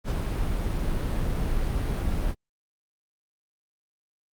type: noise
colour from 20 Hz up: brown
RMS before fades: -26 dBFS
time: 0.04-2.35 s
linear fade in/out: 50 ms
effects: Opus 48 kbps